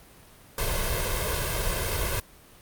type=noise with comb filter; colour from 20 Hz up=pink; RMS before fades=-27 dBFS; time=0.58-2.2 s; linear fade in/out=2 ms; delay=1.9 ms; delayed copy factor=+0.9; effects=pink hiss -52 dBFS RMS until 2.61 s + Opus 32 kbps